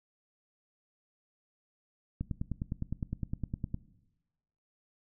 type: click train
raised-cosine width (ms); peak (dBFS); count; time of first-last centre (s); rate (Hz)
5; -21; 16; 2.21-3.744; 9.78
effects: noise-tail reverb RT60 1.0 s tail -18 dB re dry